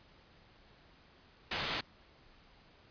white low-pass noise, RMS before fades -37 dBFS, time 1.51-1.81 s, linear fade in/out 5 ms, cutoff 4300 Hz, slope 24 dB/octave, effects pink hiss -62 dBFS RMS until 2.9 s + resampled to 11025 Hz

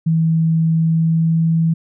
sine tone with pitch glide, 162.3 to 163.62 Hz, E3 to E3, -27 to -13 cents, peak -12 dBFS, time 0.06-1.74 s, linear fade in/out 10 ms, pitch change +14 cents, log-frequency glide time 0.71-1.47 s, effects none

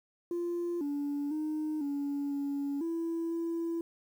sine tone with pitch steps, 346.1 / 287.2 / 307.8 / 284 / 282.2 / 332.2 / 334.2 Hz, F4 / D4 / D#4 / C#4 / C#4 / E4 / E4, -16 / -39 / -19 / +42 / +31 / +13 / +24 cents, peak -29 dBFS, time 0.31-3.81 s, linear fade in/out 2 ms, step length 500 ms, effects tanh soft clip ceiling -29 dBFS + 10-bit

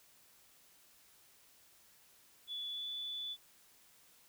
sine tone with pitch glide, 3437 to 3469 Hz, A7 to A7, -41 to -25 cents, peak -39 dBFS, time 2.47-3.37 s, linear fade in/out 50 ms, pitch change +16 cents, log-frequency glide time 2.71-2.88 s, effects white hiss -65 dBFS RMS until 4.28 s

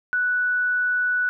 sine tone, 1480 Hz, F#6, in tune, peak -19 dBFS, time 0.13-1.29 s, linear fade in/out 0 ms, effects none

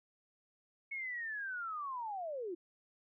sine linear sweep, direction down, 2212 to 326.9 Hz, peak -38 dBFS, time 0.91-2.55 s, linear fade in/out 10 ms, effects none

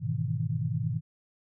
sine chord, E major seventh, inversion first, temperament equal, 103.83 / 123.47 / 155.56 / 164.81 Hz, G#2 / B2 / D#3 / E3, 0 / 0 / 0 / 0 cents, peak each -33 / -31 / -32 / -36 dBFS, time 0-1.01 s, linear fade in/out 50 ms, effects none

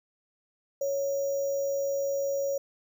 sine tone with sample-and-hold, 554.4 Hz, C#5, in tune, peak -26 dBFS, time 0.81-2.58 s, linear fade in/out 5 ms, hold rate 6300 Hz, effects none

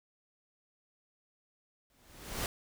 pink noise with exponential growth, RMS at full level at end -32 dBFS, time 1.9-2.46 s, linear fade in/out 1 ms, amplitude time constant 120 ms, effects none

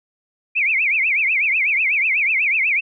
sine tone with vibrato, 2349 Hz, D7, in tune, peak -15 dBFS, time 0.55-2.81 s, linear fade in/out 20 ms, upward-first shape triangle, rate 8.1 Hz, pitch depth 250 cents each way, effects none

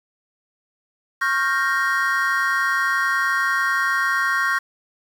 triangle chord, G half-diminished seventh, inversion second, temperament equal with one note detuned, 1094.1 / 1396.9 / 1568 / 1864.7 Hz, Db6 / F6 / G6 / Bb6, -23 / 0 / 0 / 0 cents, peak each -22 / -23 / -22 / -21 dBFS, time 1.21-4.59 s, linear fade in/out 10 ms, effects 7-bit

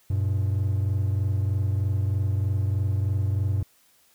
triangle tone pair together, 95.8 / 119 Hz, G2 / A#2, -39 / +36 cents, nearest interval major third, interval 375 cents, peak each -20 / -26 dBFS, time 0.1-3.63 s, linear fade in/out 5 ms, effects tanh soft clip ceiling -13 dBFS + white hiss -61 dBFS RMS until 4.14 s

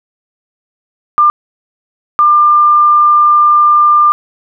sine tone bursts at uneven times, 1196 Hz, D6, 31 cents sharp, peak -4 dBFS, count 2, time 1.18-1.3 / 2.19-4.12 s, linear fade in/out 0 ms, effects none

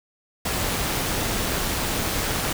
pink noise with amplitude modulation, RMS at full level -24 dBFS, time 0.45-2.53 s, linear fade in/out 5 ms, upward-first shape sine, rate 186 Hz, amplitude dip 25%, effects none

